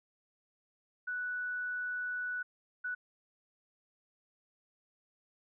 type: tone bursts at uneven times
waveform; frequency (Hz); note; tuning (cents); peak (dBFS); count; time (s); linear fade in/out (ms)
sine; 1480; F#6; 0; -34; 2; 1.07-2.43 / 2.84-2.95; 10
effects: none